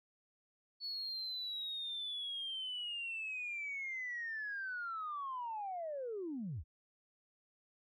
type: linear sweep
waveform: sine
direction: down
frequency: 4435 to 55.3 Hz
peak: -38 dBFS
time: 0.8-6.64 s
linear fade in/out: 50 ms
effects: tanh soft clip ceiling -34 dBFS